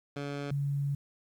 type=tone pair in turn; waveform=15% pulse / sine; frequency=142.6 / 141.29 Hz; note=C#3 / C#3; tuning=+49 / +33 cents; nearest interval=unison; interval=16 cents; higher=first; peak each=-28 dBFS; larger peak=neither; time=0.16-0.51 / 0.51-0.95 s; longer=second; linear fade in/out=5 ms; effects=low-pass 5000 Hz 12 dB/octave + 10-bit